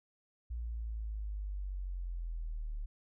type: linear sweep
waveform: sine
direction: down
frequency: 58.9 to 36.34 Hz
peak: -36 dBFS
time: 0.5-2.86 s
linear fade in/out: 10 ms
effects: none